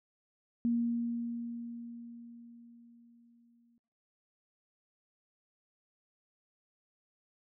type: tone with exponential decay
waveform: sine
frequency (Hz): 235.3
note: A#3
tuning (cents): +16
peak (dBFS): -26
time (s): 0.65-3.78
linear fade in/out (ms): 0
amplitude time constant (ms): 680
effects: noise-tail reverb RT60 0.8 s tail -22 dB re dry